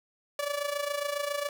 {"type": "tone with amplitude modulation", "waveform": "sawtooth", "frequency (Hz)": 577, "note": "D5", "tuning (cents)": -31, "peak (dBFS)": -23, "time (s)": [0.39, 1.49], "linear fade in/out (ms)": 2, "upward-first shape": "sine", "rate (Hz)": 27.3, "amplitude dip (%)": 70, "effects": []}